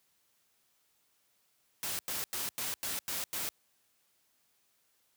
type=noise bursts; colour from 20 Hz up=white; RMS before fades=-36 dBFS; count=7; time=1.83-3.49 s; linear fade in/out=0 ms; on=160 ms; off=90 ms; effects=white hiss -73 dBFS RMS until 5.16 s + high-pass 60 Hz 12 dB/octave